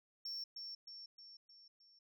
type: tone with echo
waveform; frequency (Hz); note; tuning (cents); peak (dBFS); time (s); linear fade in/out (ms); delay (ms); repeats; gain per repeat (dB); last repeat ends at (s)
sine; 5450; F8; -43; -39; 0.25-0.44; 5; 310; 5; -5; 1.99
effects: tanh soft clip ceiling -40 dBFS